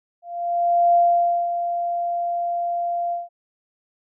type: tone with ADSR envelope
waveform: sine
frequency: 693 Hz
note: F5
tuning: 14 cents flat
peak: -12 dBFS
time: 0.22-3.29 s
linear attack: 730 ms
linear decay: 530 ms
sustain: -9 dB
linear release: 170 ms
effects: none